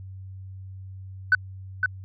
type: tone with echo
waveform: sine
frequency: 1501 Hz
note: F#6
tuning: 24 cents sharp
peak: -12 dBFS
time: 1.32-1.35 s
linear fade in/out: 2 ms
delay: 510 ms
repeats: 1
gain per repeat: -6 dB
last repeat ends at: 1.86 s
effects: tanh soft clip ceiling -11 dBFS + added 95 Hz sine -37 dBFS peak until 2.04 s